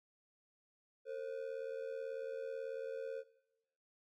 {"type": "ring-modulated tone", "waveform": "triangle", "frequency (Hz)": 493.9, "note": "B4", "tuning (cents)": 0, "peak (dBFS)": -35, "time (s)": [1.05, 3.24], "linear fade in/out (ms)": 50, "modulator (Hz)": 39.1, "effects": ["noise-tail reverb RT60 0.8 s tail -17 dB re dry"]}